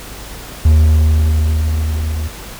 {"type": "tone with level ramp", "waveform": "triangle", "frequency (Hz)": 77.78, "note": "D#2", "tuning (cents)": 0, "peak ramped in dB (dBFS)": [-3, -15], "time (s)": [0.65, 2.28], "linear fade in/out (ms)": 5, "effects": ["added 50 Hz sine -34 dBFS peak until 2.59 s", "pink hiss -32 dBFS RMS until 2.59 s"]}